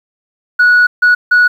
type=tone bursts at uneven times; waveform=sine; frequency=1465 Hz; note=F#6; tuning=18 cents flat; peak=-3 dBFS; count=3; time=0.59-0.87 / 1.02-1.15 / 1.31-1.48 s; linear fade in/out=10 ms; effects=tanh soft clip ceiling -3 dBFS + 7-bit